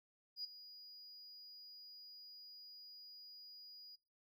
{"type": "tone with ADSR envelope", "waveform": "triangle", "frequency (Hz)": 4900, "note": "D#8", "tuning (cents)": -27, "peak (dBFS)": -37, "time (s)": [0.36, 3.96], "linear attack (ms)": 84, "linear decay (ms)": 8, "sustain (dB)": -16, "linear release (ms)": 12, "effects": ["noise-tail reverb RT60 0.4 s tail -25 dB re dry", "tanh soft clip ceiling -38 dBFS"]}